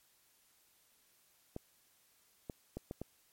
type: clicks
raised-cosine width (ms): 2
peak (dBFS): -27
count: 5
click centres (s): 1.564 / 2.498 / 2.77 / 2.911 / 3.016
effects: white hiss -70 dBFS RMS until 3.32 s + MP3 64 kbps